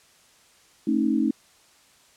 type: tone cluster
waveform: sine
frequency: 221.2 / 272.3 / 313.8 Hz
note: A3 / C#4 / D#4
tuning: +9 / -31 / +15 cents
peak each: -24 dBFS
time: 0.87-1.31 s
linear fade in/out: 5 ms
effects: white hiss -57 dBFS RMS until 2.16 s + low-pass 9000 Hz 12 dB/octave